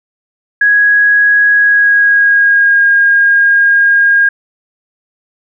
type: tone with pitch glide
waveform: sine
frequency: 1661.2 to 1623.3 Hz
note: G#6 to G#6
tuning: 0 to -40 cents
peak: -5 dBFS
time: 0.61-4.29 s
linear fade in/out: 5 ms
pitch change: -40 cents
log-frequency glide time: 1.52-2.86 s
effects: none